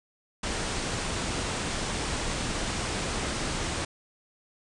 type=low-pass noise; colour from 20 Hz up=pink; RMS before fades=-31 dBFS; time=0.43-3.85 s; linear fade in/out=5 ms; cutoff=9400 Hz; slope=96 dB/octave; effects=none